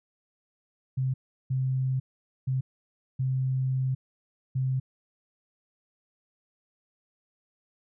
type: tone bursts at uneven times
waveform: sine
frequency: 130.81 Hz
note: C3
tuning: in tune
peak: -24 dBFS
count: 5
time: 0.97-1.14 / 1.5-2 / 2.47-2.61 / 3.19-3.95 / 4.55-4.8 s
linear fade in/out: 10 ms
effects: none